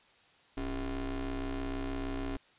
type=ring-modulated tone; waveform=35% pulse; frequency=123.47 Hz; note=B2; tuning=in tune; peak=-29 dBFS; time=0.57-2.37 s; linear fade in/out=5 ms; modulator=152 Hz; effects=white hiss -63 dBFS RMS until 2.58 s + resampled to 8000 Hz